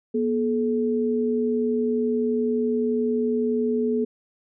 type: tone pair together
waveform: sine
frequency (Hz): 240.9 / 429.2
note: B3 / A4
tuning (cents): -43 / -43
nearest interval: minor seventh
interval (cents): 1000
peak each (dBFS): -23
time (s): 0.14-4.05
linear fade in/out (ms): 10
effects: none